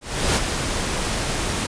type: noise with ADSR envelope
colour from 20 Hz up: pink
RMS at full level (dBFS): -18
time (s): 0.01-1.67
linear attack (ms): 350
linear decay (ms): 36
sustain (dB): -6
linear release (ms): 11
effects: resampled to 22050 Hz